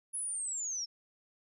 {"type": "linear sweep", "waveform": "sine", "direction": "down", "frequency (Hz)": [10490, 5350], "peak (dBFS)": -34, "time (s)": [0.13, 0.86], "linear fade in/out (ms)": 20, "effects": []}